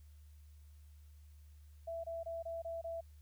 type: tone bursts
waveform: sine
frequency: 665 Hz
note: E5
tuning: 15 cents sharp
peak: -39 dBFS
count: 6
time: 1.87-3.01 s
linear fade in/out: 10 ms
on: 170 ms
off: 24 ms
effects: added 74 Hz sine -55 dBFS peak until 3.21 s + white hiss -74 dBFS RMS until 3.21 s